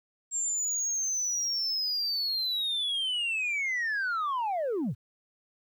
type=linear sweep; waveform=sine; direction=down; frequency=7459 to 86.7 Hz; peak=-25 dBFS; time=0.31-4.95 s; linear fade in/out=50 ms; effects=tanh soft clip ceiling -26 dBFS + 11-bit